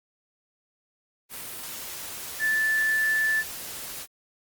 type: tone in noise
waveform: sine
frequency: 1752 Hz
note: A6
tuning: 8 cents flat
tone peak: -21 dBFS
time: 2.39-3.44 s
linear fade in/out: 50 ms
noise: white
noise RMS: -37 dBFS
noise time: 1.29-4.07 s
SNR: +13 dB
effects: Opus 32 kbps